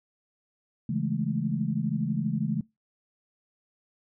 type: chord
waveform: sine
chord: A major seventh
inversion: first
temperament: equal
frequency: 138.59 / 164.81 / 207.7 / 220 Hz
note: C#3 / E3 / G#3 / A3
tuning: 0 / 0 / 0 / 0 cents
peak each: -31 dBFS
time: 0.89-2.61 s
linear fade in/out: 5 ms
effects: noise-tail reverb RT60 0.2 s tail -22 dB re dry